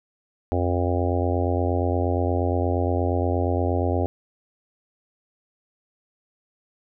harmonic tone, 88.5 Hz, F2, 23 cents sharp, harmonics 1 / 3 / 4 / 5 / 6 / 7 / 8 / 9, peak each -23 / -28 / -29 / -30 / -31 / -31 / -32 / -33 dBFS, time 0.52-4.06 s, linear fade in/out 0 ms, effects none

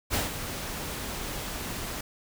pink noise with ADSR envelope, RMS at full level -26 dBFS, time 0.1-2.01 s, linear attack 41 ms, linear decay 160 ms, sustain -9 dB, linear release 5 ms, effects none

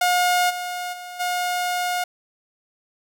sawtooth tone with level steps, 717 Hz, F5, 45 cents sharp, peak -13 / -23 / -30 / -18 dBFS, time 0.01-2.04 s, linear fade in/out 5 ms, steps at 0.49 / 0.92 / 1.19 s, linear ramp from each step 20 ms, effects none

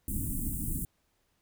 pink band-stop noise, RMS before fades -33 dBFS, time 0.08-0.85 s, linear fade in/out 2 ms, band 300 to 8400 Hz, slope 48 dB/octave, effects pink hiss -74 dBFS RMS until 1.41 s

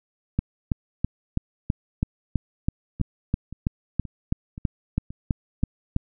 two click trains, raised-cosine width 5 ms, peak -23 / -9 dBFS, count 6 / 18, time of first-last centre 3-5.632 / 0.39-5.964 s, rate 1.9 / 3.05 Hz, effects none

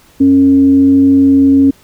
sine tone with frequency modulation, 273.9 Hz, C#4, 21 cents flat, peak -4 dBFS, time 0.2-1.71 s, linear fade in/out 10 ms, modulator 183 Hz, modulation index 0.22, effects pink hiss -46 dBFS RMS until 1.83 s

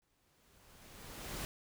pink noise with exponential growth, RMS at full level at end -40 dBFS, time 0.02-1.45 s, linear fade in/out 0 ms, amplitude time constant 310 ms, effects none

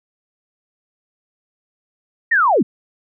sine linear sweep, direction down, 1907 to 157.9 Hz, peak -11 dBFS, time 2.31-2.63 s, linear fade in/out 10 ms, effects none

